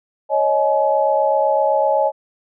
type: chord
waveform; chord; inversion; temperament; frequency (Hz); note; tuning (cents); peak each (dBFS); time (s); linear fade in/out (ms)
sine; C# suspended second; none; equal with one note detuned; 554.4 / 622.3 / 849.5; C#5 / D#5 / G#5; 0 / 0 / +39; -18; 0.29-2.12; 50
effects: none